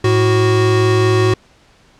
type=tone pair together; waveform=square; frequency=108.42 / 370 Hz; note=A2 / F#4; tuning=-25 / 0 cents; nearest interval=octave + major sixth; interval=2125 cents; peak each=-14 dBFS; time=0.04-1.34 s; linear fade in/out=5 ms; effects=pink hiss -50 dBFS RMS until 1.99 s + low-pass 6000 Hz 12 dB/octave